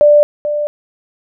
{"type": "tone pair in turn", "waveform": "sine", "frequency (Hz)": [590, 592.1], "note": ["D5", "D5"], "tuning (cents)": [8, 14], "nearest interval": "unison", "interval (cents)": 6, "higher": "second", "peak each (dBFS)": [-4, -14], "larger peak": "first", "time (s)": [[0.01, 0.23], [0.45, 0.67]], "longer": "neither", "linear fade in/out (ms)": 0, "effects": []}